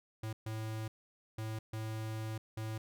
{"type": "tone bursts at uneven times", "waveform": "square", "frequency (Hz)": 110, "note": "A2", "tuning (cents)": 0, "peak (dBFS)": -38, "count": 5, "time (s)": [[0.23, 0.33], [0.46, 0.88], [1.38, 1.59], [1.73, 2.38], [2.57, 2.78]], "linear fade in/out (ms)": 5, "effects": []}